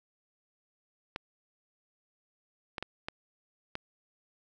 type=clicks; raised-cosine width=0.3 ms; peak=-19 dBFS; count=5; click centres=1.161 / 2.782 / 2.826 / 3.085 / 3.754 s; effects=none